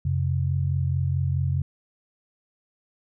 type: tone pair together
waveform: sine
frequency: 90.3 / 134.99 Hz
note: F#2 / C#3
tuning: -42 / -46 cents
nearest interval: perfect fifth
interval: 696 cents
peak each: -24 dBFS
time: 0.05-1.62 s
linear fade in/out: 5 ms
effects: none